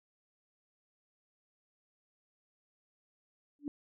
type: tone with exponential growth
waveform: sine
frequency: 290 Hz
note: D4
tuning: 22 cents flat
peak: -30 dBFS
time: 3.59-3.68 s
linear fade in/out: 1 ms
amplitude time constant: 18 ms
effects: none